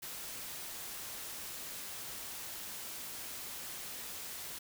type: noise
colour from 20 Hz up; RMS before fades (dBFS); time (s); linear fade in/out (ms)
white; -44; 0.02-4.59; 10
effects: none